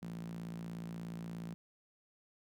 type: tone with high-pass filter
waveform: sawtooth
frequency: 56.8 Hz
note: A#1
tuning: 44 cents flat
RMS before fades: -44 dBFS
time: 0.02-1.54 s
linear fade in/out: 0 ms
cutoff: 180 Hz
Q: 6.5
effects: none